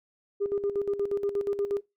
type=tone with tremolo; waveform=sine; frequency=403.3 Hz; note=G4; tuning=49 cents sharp; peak=-23 dBFS; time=0.4-1.81 s; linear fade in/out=20 ms; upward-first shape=square; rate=8.4 Hz; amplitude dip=70%; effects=noise-tail reverb RT60 0.2 s tail -22 dB re dry + tanh soft clip ceiling -20 dBFS